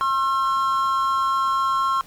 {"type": "tone pair together", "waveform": "triangle", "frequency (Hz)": [1072.2, 1352], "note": ["C6", "E6"], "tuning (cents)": [42, 43], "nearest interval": "major third", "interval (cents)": 401, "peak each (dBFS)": [-18, -22], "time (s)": [0.01, 2.01], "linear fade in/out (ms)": 0, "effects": ["pink hiss -49 dBFS RMS until 2.06 s", "Opus 48 kbps"]}